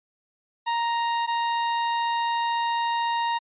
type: tone pair in turn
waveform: 40% pulse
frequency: 934 / 934 Hz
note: A#5 / A#5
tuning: +3 / +3 cents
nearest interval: unison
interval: 0 cents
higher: neither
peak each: -22 dBFS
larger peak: neither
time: 0.66-1.27 / 1.27-3.39 s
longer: second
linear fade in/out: 20 ms
effects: resampled to 8000 Hz